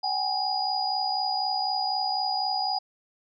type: tone cluster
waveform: sine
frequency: 759 / 823 / 4911 Hz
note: F#5 / G#5 / D#8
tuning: +44 / -16 / -23 cents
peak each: -29 dBFS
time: 0.03-2.79 s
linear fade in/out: 10 ms
effects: none